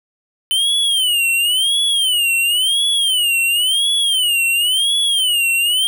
square tone with vibrato, 3035 Hz, F#7, 43 cents sharp, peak -14 dBFS, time 0.51-5.87 s, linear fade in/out 0 ms, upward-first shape sine, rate 0.95 Hz, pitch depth 190 cents each way, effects none

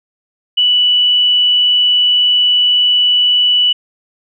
sine tone with frequency modulation, 2960 Hz, F#7, in tune, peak -8 dBFS, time 0.57-3.73 s, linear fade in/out 10 ms, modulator 21.8 Hz, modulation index 0.37, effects none

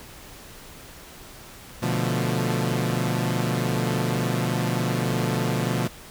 sawtooth chord, B half-diminished seventh, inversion none, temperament equal with one note detuned, 123.47 / 146.83 / 174.61 / 220.6 Hz, B2 / D3 / F3 / A3, 0 / 0 / 0 / +5 cents, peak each -22 / -25 / -24 / -27 dBFS, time 1.82-5.88 s, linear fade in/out 10 ms, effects pink hiss -44 dBFS RMS until 6.1 s

